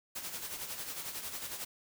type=noise with tremolo; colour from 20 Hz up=white; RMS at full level=-39 dBFS; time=0.15-1.65 s; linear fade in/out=10 ms; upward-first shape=sine; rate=11 Hz; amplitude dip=55%; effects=none